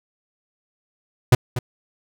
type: tone with echo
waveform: 45% pulse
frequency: 123.47 Hz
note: B2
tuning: in tune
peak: -8 dBFS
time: 1.32-1.35 s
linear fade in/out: 5 ms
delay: 240 ms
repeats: 1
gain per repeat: -13 dB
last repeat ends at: 1.59 s
effects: none